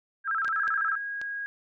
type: tone with vibrato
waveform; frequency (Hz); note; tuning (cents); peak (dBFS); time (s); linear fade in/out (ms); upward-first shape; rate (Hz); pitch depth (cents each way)
sine; 1455; F#6; -29; -25; 0.24-0.99; 50; square; 14; 170
type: clicks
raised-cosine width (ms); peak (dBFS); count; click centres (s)
0.2; -24; 4; 0.447 / 0.48 / 0.679 / 1.215
type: tone with pitch glide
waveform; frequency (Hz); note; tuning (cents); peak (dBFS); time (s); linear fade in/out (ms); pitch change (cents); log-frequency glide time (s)
sine; 1661.2 to 1641.2; G#6 to G#6; 0 to -21; -31; 0.56-1.46; 0; -21; 0.68-0.9
effects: none